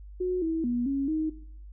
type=tone with pitch steps; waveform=sine; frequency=365 / 324.4 / 241.8 / 275.3 / 313.4 Hz; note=F#4 / E4 / B3 / C#4 / D#4; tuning=-24 / -28 / -36 / -12 / +13 cents; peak=-25 dBFS; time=0.2-1.3 s; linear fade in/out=10 ms; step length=220 ms; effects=noise-tail reverb RT60 0.6 s tail -17 dB re dry + added 50 Hz sine -42 dBFS peak until 1.72 s